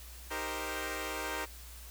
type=chord; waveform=10% pulse; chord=C minor seventh; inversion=first; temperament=equal; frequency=311.1 / 392 / 466.2 / 523.3 Hz; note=Eb4 / G4 / Bb4 / C5; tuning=0 / 0 / 0 / 0 cents; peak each=-33 dBFS; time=0.3-1.46 s; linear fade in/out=20 ms; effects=added 60 Hz sine -48 dBFS peak until 1.9 s + white hiss -52 dBFS RMS until 1.9 s